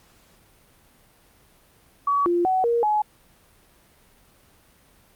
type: tone with pitch steps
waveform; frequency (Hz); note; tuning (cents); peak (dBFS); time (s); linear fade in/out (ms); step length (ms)
sine; 1134 / 347.8 / 750 / 469.9 / 846; C#6 / F4 / F#5 / A#4 / G#5; +39 / -7 / +23 / +14 / +32; -18; 2.07-3.02; 5; 190
effects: pink hiss -57 dBFS RMS until 5.15 s + Opus 48 kbps